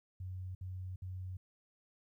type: tone bursts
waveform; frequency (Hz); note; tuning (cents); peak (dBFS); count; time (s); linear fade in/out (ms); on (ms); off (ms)
sine; 92.5; F#2; 0; -40; 3; 0.2-1.37; 5; 350; 60
effects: 13-bit